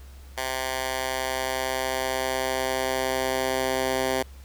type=tone with high-pass filter sweep; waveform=10% pulse; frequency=130.81 Hz; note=C3; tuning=in tune; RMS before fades=-27 dBFS; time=0.37-4.23 s; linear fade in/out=10 ms; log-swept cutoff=840 to 340 Hz; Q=0.76; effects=added 67 Hz sine -42 dBFS peak until 4.44 s + pink hiss -54 dBFS RMS until 4.44 s